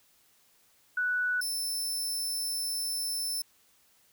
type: tone pair in turn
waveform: sine / 20% pulse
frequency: 1480 / 5297 Hz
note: F#6 / E8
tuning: 0 / +8 cents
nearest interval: octave + minor seventh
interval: 2208 cents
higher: second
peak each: -26 / -25 dBFS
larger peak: second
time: 0.97-1.41 / 1.41-3.42 s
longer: second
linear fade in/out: 5 ms
effects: white hiss -65 dBFS RMS until 4.12 s